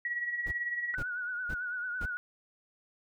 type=tone with tremolo; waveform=sine; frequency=1920 Hz; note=B6; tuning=49 cents flat; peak=-29 dBFS; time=0.05-0.95 s; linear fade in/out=2 ms; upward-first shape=sine; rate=18 Hz; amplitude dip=55%
type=noise bursts; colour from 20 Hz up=brown; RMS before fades=-36 dBFS; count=4; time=0.46-2.06 s; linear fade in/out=10 ms; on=55 ms; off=460 ms
type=tone with vibrato; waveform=sine; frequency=1466 Hz; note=F#6; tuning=16 cents flat; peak=-33 dBFS; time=0.94-2.17 s; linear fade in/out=0 ms; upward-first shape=triangle; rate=9 Hz; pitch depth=68 cents each way
effects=none